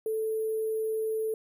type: tone with sample-and-hold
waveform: sine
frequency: 438.7 Hz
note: A4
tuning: 5 cents flat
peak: -27 dBFS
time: 0.06-1.34 s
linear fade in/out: 2 ms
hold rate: 11025 Hz
effects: none